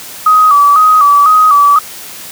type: tone with vibrato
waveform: sine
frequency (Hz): 1202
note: D6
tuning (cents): +40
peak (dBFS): -3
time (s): 0.26-1.79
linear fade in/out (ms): 5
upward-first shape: square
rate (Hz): 2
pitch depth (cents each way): 76
effects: white hiss -28 dBFS RMS until 2.31 s + high-pass 80 Hz 12 dB/octave